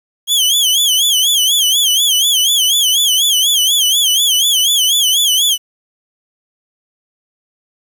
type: tone with vibrato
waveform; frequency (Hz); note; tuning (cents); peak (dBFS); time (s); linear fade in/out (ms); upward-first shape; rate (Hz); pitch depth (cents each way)
sawtooth; 3209; G7; +40; -7; 0.27-5.58; 50; sine; 4.1; 140
effects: 7-bit